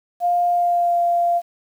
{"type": "tone with pitch glide", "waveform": "sine", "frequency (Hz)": [703, 692.5], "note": ["F5", "F5"], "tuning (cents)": [11, -15], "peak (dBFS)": -15, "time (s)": [0.2, 1.42], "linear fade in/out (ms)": 50, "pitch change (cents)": -26, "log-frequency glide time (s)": [0.5, 0.99], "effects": ["8-bit"]}